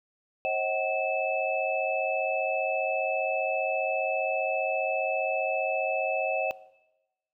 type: tone cluster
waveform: sine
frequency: 538 / 633 / 753 / 2619 Hz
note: C5 / D#5 / F#5 / E7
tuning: +48 / +30 / +30 / -12 cents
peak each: -31 dBFS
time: 0.45-6.51 s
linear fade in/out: 0 ms
effects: noise-tail reverb RT60 1.0 s tail -19 dB re dry